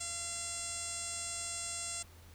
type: tone with low-pass filter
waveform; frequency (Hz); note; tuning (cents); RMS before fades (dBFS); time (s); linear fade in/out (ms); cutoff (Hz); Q
5% pulse; 684; F5; -36; -40; 0-2.03; 10; 8100; 6
effects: added 84 Hz sine -55 dBFS peak until 2.34 s + pink hiss -60 dBFS RMS until 2.34 s